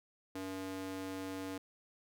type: tone with high-pass filter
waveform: square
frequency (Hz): 95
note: F#2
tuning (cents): +46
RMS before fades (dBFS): -42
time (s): 0.35-1.58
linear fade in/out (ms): 5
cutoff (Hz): 280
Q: 1.5
effects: none